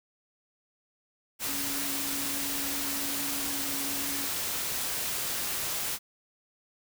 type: tone in noise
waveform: sine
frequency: 279.5 Hz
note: C#4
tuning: 14 cents sharp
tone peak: -39 dBFS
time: 1.46-4.29 s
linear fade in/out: 50 ms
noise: white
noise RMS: -32 dBFS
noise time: 1.39-5.99 s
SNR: -10 dB
effects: none